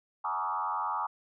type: tone with frequency modulation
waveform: sine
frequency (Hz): 1041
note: C6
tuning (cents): -9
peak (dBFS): -29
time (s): 0.24-1.07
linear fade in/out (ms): 10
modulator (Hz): 89.4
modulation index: 2.7
effects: none